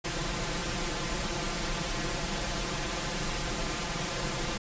pink noise with comb filter, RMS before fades -32 dBFS, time 0.04-4.58 s, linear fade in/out 10 ms, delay 5.8 ms, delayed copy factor +0.8, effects resampled to 16000 Hz

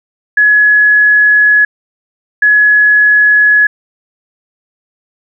sine tone pair in turn, 1691 / 1691 Hz, G#6 / G#6, +31 / +31 cents, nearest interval unison, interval 0 cents, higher neither, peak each -4 dBFS, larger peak neither, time 0.37-1.65 / 2.42-3.67 s, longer first, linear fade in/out 5 ms, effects none

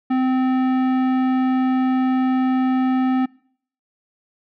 sine tone with tanh clipping, 258.5 Hz, C4, 21 cents flat, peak -18 dBFS, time 0.1-3.26 s, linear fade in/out 10 ms, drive 15 dB, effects noise-tail reverb RT60 0.6 s tail -24 dB re dry

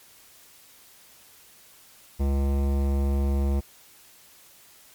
sine tone with hard clipping, 69.3 Hz, C#2, in tune, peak -23 dBFS, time 2.19-3.61 s, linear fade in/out 20 ms, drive 17 dB, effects white hiss -53 dBFS RMS until 4.94 s + MP3 96 kbps

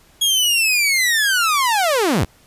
sawtooth linear sweep, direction down, 3322 to 58.1 Hz, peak -11 dBFS, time 0.21-2.25 s, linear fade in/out 10 ms, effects pink hiss -52 dBFS RMS until 2.46 s + resampled to 32000 Hz

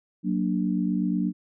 sine chord, Gb augmented, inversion none, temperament equal, 185 / 233.1 / 293.7 Hz, Gb3 / Bb3 / D4, 0 / 0 / 0 cents, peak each -25 / -28 / -28 dBFS, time 0.23-1.33 s, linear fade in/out 50 ms, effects none

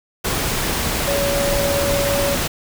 sine tone in noise, 564 Hz, C#5, 30 cents sharp, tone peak -19 dBFS, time 1.07-2.36 s, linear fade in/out 10 ms, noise pink, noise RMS -21 dBFS, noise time 0.24-2.48 s, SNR -1 dB, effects none

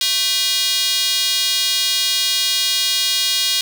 square tone with high-pass filter, 220 Hz, A3, in tune, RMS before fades -18 dBFS, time 0.01-3.61 s, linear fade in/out 2 ms, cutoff 3700 Hz, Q 2.7, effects none

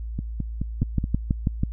two click trains, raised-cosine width 5 ms, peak -14 / -9 dBFS, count 5 / 6, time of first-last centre 0.19-1.041 / 0.82-1.634 s, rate 4.7 / 6.14 Hz, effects added 56 Hz sine -29 dBFS peak until 1.72 s

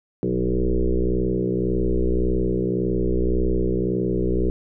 sine tone with frequency modulation, 185 Hz, F#3, in tune, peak -18 dBFS, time 0.23-4.5 s, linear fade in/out 0 ms, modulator 61.8 Hz, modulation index 4.2, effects none

